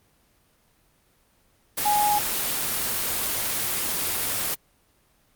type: tone in noise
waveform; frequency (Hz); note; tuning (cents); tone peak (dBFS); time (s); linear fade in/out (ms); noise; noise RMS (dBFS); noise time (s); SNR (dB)
sine; 832; G#5; +3; -19; 1.85-2.19; 10; white; -26; 1.77-4.55; +4
effects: pink hiss -63 dBFS RMS until 5.35 s + Opus 24 kbps